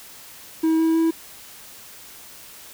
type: tone with pitch steps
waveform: triangle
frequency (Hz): 321.3 / 324.1 / 326.9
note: E4 / E4 / E4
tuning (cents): -44 / -29 / -14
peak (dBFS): -14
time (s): 0.63-1.11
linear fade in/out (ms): 10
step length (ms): 160
effects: white hiss -43 dBFS RMS until 2.73 s